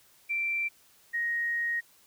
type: tone pair in turn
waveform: sine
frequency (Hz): 2349 / 1875.2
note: D7 / A#6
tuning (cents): 0 / +10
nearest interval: major third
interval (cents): 390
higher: first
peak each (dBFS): -27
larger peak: neither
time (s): 0.29-0.69 / 1.13-1.81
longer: second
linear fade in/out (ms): 20
effects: white hiss -61 dBFS RMS until 2.06 s